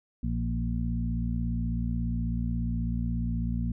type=harmonic tone with a mistuned harmonic; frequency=58.27 Hz; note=A#1; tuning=in tune; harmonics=1 / 2 / 3 / 4; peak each=-30 / -33 / -34 / -33 dBFS; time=0.23-3.72 s; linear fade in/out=5 ms; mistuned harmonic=3; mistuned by=-18 cents; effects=none